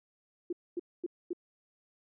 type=tone bursts; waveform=sine; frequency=349.2 Hz; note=F4; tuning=in tune; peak=-31 dBFS; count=4; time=0.5-1.332 s; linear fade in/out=5 ms; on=28 ms; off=240 ms; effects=none